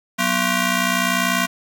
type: ring-modulated tone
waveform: 10% pulse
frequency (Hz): 433.4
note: A4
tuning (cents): -26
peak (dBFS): -6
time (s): 0.18-1.47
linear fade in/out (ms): 20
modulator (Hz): 620
effects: none